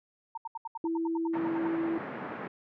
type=tone bursts; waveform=sine; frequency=913 Hz; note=A#5; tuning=36 cents flat; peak=-34 dBFS; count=14; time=0.35-1.676 s; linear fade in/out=5 ms; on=26 ms; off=74 ms
type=tone; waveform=sine; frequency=330 Hz; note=E4; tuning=2 cents sharp; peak=-28 dBFS; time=0.84-1.98 s; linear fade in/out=2 ms
type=band-pass noise; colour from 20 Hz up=pink; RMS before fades=-39 dBFS; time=1.33-2.48 s; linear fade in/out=10 ms; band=160 to 1900 Hz; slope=24 dB/octave
effects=none